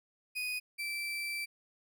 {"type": "tone pair in turn", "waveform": "35% pulse", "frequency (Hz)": [2489, 2333], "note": ["D#7", "D7"], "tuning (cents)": [0, -12], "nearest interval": "minor second", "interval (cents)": 112, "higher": "first", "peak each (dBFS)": [-32, -33], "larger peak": "first", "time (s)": [[0.35, 0.6], [0.78, 1.46]], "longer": "second", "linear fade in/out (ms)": 20, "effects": []}